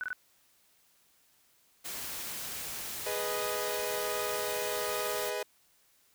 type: tone bursts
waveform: sine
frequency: 1494 Hz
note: F#6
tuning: 16 cents sharp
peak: -32 dBFS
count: 3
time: 0.01-0.13 s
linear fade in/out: 0 ms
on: 26 ms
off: 21 ms
type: noise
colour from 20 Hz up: white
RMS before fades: -39 dBFS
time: 1.84-5.31 s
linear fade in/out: 20 ms
type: chord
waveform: sawtooth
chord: G# minor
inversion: none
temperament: equal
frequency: 415.3 / 493.9 / 622.3 Hz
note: G#4 / B4 / D#5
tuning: 0 / 0 / 0 cents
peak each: -33 dBFS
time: 3.06-5.43 s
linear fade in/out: 5 ms
effects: white hiss -67 dBFS RMS until 6.14 s